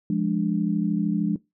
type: chord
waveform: sine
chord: D diminished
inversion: first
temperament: equal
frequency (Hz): 174.61 / 207.7 / 293.7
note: F3 / Ab3 / D4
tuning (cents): 0 / 0 / 0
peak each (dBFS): -25 / -24 / -27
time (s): 0.1-1.36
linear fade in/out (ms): 2
effects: noise-tail reverb RT60 0.2 s tail -20 dB re dry